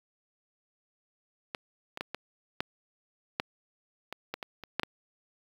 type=clicks; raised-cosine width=0.3 ms; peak=-18 / -21 / -16 / -19 / -13 / -11 / -21 / -18 / -21 / -25 / -11 / -14 dBFS; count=12; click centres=1.548 / 1.974 / 2.009 / 2.146 / 2.605 / 3.399 / 4.126 / 4.34 / 4.428 / 4.637 / 4.796 / 4.833 s; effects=high-pass 100 Hz 12 dB/octave + 7-bit